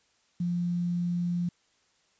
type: tone with quantisation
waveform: sine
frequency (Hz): 174.61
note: F3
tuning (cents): 0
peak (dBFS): -26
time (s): 0.4-1.49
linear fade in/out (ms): 5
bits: 9
effects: white hiss -68 dBFS RMS until 2.19 s + resampled to 16000 Hz